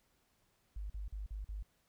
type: tone bursts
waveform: sine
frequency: 50.8 Hz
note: G#1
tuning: 38 cents flat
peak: -39 dBFS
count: 5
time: 0.76-1.628 s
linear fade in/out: 5 ms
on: 140 ms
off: 42 ms
effects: pink hiss -75 dBFS RMS until 1.88 s